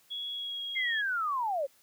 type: tone with pitch glide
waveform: sine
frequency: 3349 to 3290 Hz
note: G#7 to G#7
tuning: +14 to -17 cents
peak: -34 dBFS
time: 0.1-1.02 s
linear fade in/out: 20 ms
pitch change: -31 cents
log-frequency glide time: 0.3-0.61 s
type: linear sweep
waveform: sine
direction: down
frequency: 2135 to 517 Hz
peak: -28 dBFS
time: 0.75-1.67 s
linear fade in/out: 20 ms
effects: white hiss -64 dBFS RMS until 1.82 s + high-pass 80 Hz 12 dB/octave